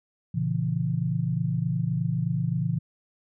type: chord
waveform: sine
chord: A# diminished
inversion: none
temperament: just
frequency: 116.54 / 139.85 / 167.82 Hz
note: A#2 / C#3 / E3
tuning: 0 / +16 / +31 cents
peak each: -29 / -28 / -27 dBFS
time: 0.34-2.79 s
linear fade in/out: 10 ms
effects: none